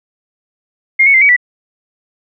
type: tone with pitch steps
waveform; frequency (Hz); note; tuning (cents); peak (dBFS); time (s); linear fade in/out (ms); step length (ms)
sine; 2127 / 2215 / 2084 / 2264 / 1963; C7 / C#7 / C7 / C#7 / B6; +28 / -2 / -7 / +36 / -11; -5; 0.99-1.365; 10; 75
effects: none